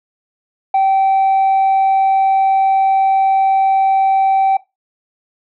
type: tone with tanh clipping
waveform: triangle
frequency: 774 Hz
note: G5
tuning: 22 cents flat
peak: -10 dBFS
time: 0.74-4.57 s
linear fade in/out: 5 ms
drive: 6 dB
effects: noise-tail reverb RT60 0.2 s tail -18 dB re dry